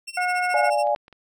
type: tone with tremolo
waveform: 20% pulse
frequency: 2713 Hz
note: E7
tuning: 49 cents sharp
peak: -26 dBFS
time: 0.07-0.84 s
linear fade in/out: 10 ms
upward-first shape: sine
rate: 14 Hz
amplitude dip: 90%
type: harmonic tone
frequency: 723 Hz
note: F#5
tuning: 40 cents flat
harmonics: 1 / 2 / 3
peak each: -23 / -26 / -28 dBFS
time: 0.17-0.7 s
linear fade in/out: 5 ms
type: chord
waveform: sine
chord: D diminished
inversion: none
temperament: equal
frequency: 587.3 / 698.5 / 830.6 Hz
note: D5 / F5 / Ab5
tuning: 0 / 0 / 0 cents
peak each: -22 / -25 / -23 dBFS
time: 0.54-0.95 s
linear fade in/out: 2 ms
type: clicks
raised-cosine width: 0.3 ms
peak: -31 dBFS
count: 4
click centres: 0.871 / 0.961 / 1.081 / 1.127 s
effects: none